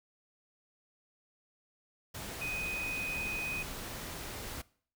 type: tone in noise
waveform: sine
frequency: 2500 Hz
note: D#7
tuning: 8 cents sharp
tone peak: -35 dBFS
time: 2.41-3.63 s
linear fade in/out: 10 ms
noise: pink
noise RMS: -42 dBFS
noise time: 2.14-4.62 s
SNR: +4 dB
effects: noise-tail reverb RT60 0.5 s tail -21 dB re dry